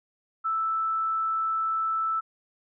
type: tone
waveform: sine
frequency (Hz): 1318.5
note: E6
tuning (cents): 0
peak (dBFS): -24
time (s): 0.44-2.21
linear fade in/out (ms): 20
effects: none